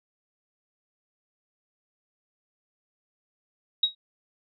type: tone with exponential decay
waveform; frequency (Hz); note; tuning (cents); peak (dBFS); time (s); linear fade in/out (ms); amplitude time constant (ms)
sine; 3800; A#7; +33; -15; 3.83-3.95; 5; 24
effects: none